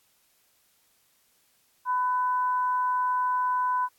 sine tone pair together, 1001.1 / 1500 Hz, B5 / F#6, +23 / +23 cents, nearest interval perfect fifth, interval 700 cents, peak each -23 / -35 dBFS, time 1.85-3.89 s, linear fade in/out 50 ms, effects white hiss -66 dBFS RMS until 3.98 s + AAC 64 kbps

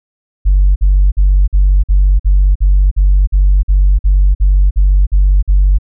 sine tone bursts, 47.7 Hz, G1, 47 cents flat, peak -4 dBFS, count 15, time 0.45-5.786 s, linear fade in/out 20 ms, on 310 ms, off 49 ms, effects tanh soft clip ceiling -2 dBFS

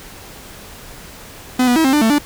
45% pulse tone with pitch steps, 252.7 / 244.6 / 321.9 / 265 / 297.5 / 222.9 / 292.2 Hz, B3 / B3 / E4 / C4 / D4 / A3 / D4, +40 / -16 / -41 / +22 / +22 / +23 / -9 cents, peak -11 dBFS, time 1.59-2.185 s, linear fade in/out 5 ms, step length 85 ms, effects pink hiss -37 dBFS RMS until 2.25 s

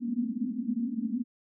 pink band-pass noise, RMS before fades -31 dBFS, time 0-1.24 s, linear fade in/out 50 ms, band 220 to 260 Hz, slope 96 dB/octave, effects none

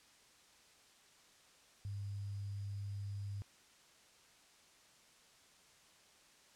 sine tone with sample-and-hold, 100.4 Hz, G2, 42 cents sharp, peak -40 dBFS, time 1.85-3.42 s, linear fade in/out 0 ms, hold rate 4900 Hz, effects white hiss -65 dBFS RMS until 6.55 s + low-pass 8000 Hz 12 dB/octave

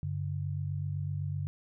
sine tone pair together, 96.38 / 144.3 Hz, G2 / D3, -29 / -30 cents, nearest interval perfect fifth, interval 699 cents, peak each -34 / -34 dBFS, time 0.03-1.47 s, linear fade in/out 0 ms, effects none

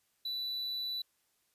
triangle tone, 3967 Hz, B7, 7 cents sharp, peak -33 dBFS, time 0.25-1.02 s, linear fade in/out 5 ms, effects white hiss -75 dBFS RMS until 1.54 s + resampled to 32000 Hz

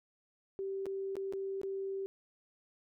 sine tone with dropouts, 388.7 Hz, G4, 15 cents flat, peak -35 dBFS, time 0.59-2.06 s, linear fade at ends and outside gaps 0 ms, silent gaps 0.857-0.865 / 1.155-1.167 / 1.325-1.335 / 1.615-1.633 s, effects none

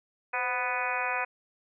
harmonic tone with a mistuned harmonic, 247.8 Hz, B3, 6 cents sharp, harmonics 2 / 3 / 4 / 5 / 6 / 7 / 8 / 9 / 10, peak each -39 / -35 / -34 / -38 / -35 / -38 / -39 / -39 / -34 dBFS, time 0.33-1.25 s, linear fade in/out 10 ms, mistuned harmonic 2, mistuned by +64 cents, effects none

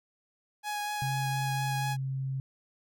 sawtooth tone with vibrato, 833 Hz, G#5, 5 cents sharp, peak -28 dBFS, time 0.63-1.97 s, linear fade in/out 50 ms, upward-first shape sine, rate 4.2 Hz, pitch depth 11 cents each way
sine tone, 133.7 Hz, C3, 38 cents sharp, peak -30 dBFS, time 1.02-2.4 s, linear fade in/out 0 ms
effects none

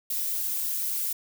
violet noise with flanger, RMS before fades -29 dBFS, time 0.1-1.13 s, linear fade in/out 5 ms, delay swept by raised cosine 1.8 to 6.1 ms, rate 2.7 Hz, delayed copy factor +1, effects none

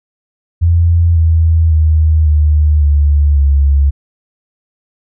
sine tone with pitch steps, 84.7 / 81.53 / 78.48 / 75.55 / 72.72 / 70 Hz, E2 / E2 / D#2 / D2 / D2 / C#2, +48 / -19 / +15 / +50 / -16 / +18 cents, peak -6 dBFS, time 0.61-3.91 s, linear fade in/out 20 ms, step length 550 ms, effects none

